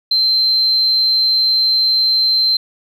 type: tone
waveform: sine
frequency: 4114 Hz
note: C8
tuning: 30 cents flat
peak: -10 dBFS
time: 0.11-2.57 s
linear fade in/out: 5 ms
effects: tanh soft clip ceiling -7 dBFS